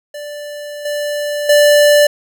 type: tone with level steps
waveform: square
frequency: 587.3 Hz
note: D5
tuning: in tune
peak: -26 / -18 / -7 dBFS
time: 0.14-2.07 s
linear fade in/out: 5 ms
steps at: 0.85 / 1.49 s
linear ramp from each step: 5 ms
effects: none